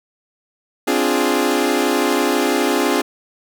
sawtooth chord, D half-diminished seventh, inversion third, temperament equal, 261.6 / 293.7 / 349.2 / 415.3 Hz, C4 / D4 / F4 / Ab4, 0 / 0 / 0 / 0 cents, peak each -17 dBFS, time 0.87-3.02 s, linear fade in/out 10 ms, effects none

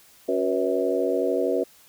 harmonic tone with a mistuned harmonic, 92.5 Hz, F#2, in tune, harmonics 3 / 4 / 5 / 6 / 7, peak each -29 / -26 / -25 / -29 / -29 dBFS, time 0.28-1.64 s, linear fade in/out 10 ms, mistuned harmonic 5, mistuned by +77 cents, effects white hiss -54 dBFS RMS until 1.88 s

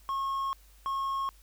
triangle tone pair in turn, 1087 / 1087 Hz, C#6 / C#6, -34 / -34 cents, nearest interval unison, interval 0 cents, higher neither, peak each -27 dBFS, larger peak neither, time 0.09-0.53 / 0.86-1.29 s, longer first, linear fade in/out 0 ms, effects added 50 Hz sine -55 dBFS peak until 1.42 s + white hiss -62 dBFS RMS until 1.42 s

